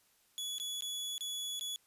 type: tone with dropouts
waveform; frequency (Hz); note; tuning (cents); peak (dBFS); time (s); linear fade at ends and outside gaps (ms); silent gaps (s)
sawtooth; 3397; G#7; +38; -34; 0.38-1.76; 0; 0.583-0.599 / 0.808-0.822 / 1.18-1.208 / 1.595-1.61
effects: white hiss -70 dBFS RMS until 1.86 s + resampled to 32000 Hz